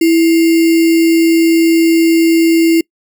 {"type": "tone with sample-and-hold", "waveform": "sine", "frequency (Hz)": 329.6, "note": "E4", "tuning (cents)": 0, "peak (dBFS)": -6, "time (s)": [0.01, 2.81], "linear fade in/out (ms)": 5, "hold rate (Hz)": 2450, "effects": ["noise-tail reverb RT60 0.1 s tail -26 dB re dry"]}